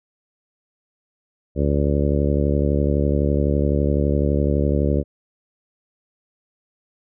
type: harmonic tone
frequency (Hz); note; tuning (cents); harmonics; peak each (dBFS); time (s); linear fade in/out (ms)
71.9; D2; -36; 1 / 2 / 3 / 4 / 5 / 6 / 7 / 8; -20 / -23 / -25 / -26 / -27 / -28 / -28 / -29; 1.55-5.04; 50
effects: none